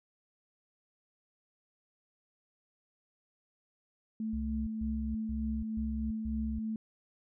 sine tone with tremolo, 220 Hz, A3, in tune, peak -32 dBFS, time 4.2-6.76 s, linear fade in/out 2 ms, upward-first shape sine, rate 3.3 Hz, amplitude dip 25%
sine tone bursts, 66.9 Hz, C2, 39 cents sharp, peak -35 dBFS, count 5, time 4.33-6.59 s, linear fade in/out 5 ms, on 340 ms, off 140 ms
effects none

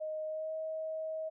sine tone with pitch glide, 622.3 to 634.3 Hz, D#5 to D#5, 0 to +33 cents, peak -35 dBFS, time 0-1.3 s, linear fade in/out 20 ms, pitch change +33 cents, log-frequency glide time 0.26-0.54 s, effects none

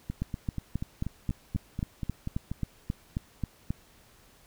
two click trains, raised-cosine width 5 ms, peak -17 / -20 dBFS, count 14 / 11, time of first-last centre 0.22-3.705 / 0.1-2.515 s, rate 3.73 / 4.14 Hz, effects pink hiss -59 dBFS RMS until 4.46 s

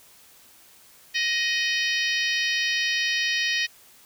harmonic tone with a mistuned harmonic, 625 Hz, D#5, 8 cents sharp, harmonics 3 / 4 / 5 / 6 / 7 / 8 / 9, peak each -26 / -28 / -30 / -32 / -33 / -34 / -35 dBFS, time 1.14-3.67 s, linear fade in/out 20 ms, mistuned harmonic 5, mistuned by -39 cents, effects white hiss -53 dBFS RMS until 4.05 s

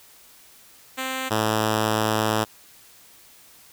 5% pulse tone pair in turn, 261.6 / 108.88 Hz, C4 / A2, 0 / -18 cents, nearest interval octave + minor third, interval 1518 cents, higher first, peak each -15 / -9 dBFS, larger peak second, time 0.97-1.3 / 1.3-2.45 s, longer second, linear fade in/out 20 ms, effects white hiss -51 dBFS RMS until 3.72 s

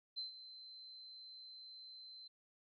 sine tone with ADSR envelope, 4081 Hz, C8, 44 cents flat, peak -39 dBFS, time 0.16-2.28 s, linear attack 23 ms, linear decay 130 ms, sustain -13 dB, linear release 9 ms, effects none

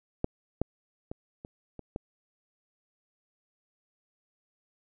clicks, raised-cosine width 2 ms, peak -13 / -13 / -23 / -28 / -28 / -20 dBFS, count 6, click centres 0.244 / 0.616 / 1.115 / 1.449 / 1.793 / 1.961 s, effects none

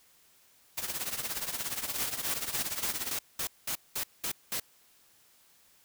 white noise with tremolo, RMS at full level -32 dBFS, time 0.77-3.13 s, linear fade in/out 10 ms, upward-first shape triangle, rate 17 Hz, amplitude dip 80%
white noise bursts, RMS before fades -33 dBFS, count 10, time 1.98-4.6 s, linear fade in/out 5 ms, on 82 ms, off 200 ms
effects white hiss -63 dBFS RMS until 5.84 s

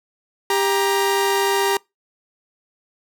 sawtooth tone pair together, 395.9 / 941.6 Hz, G4 / A#5, +17 / +17 cents, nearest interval octave + minor third, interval 1500 cents, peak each -15 / -17 dBFS, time 0.5-1.77 s, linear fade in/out 2 ms, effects noise-tail reverb RT60 0.2 s tail -25 dB re dry

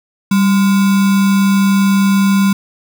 sine tone with sample-and-hold, 196 Hz, G3, in tune, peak -8 dBFS, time 0.31-2.53 s, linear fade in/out 5 ms, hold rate 1225 Hz, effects none

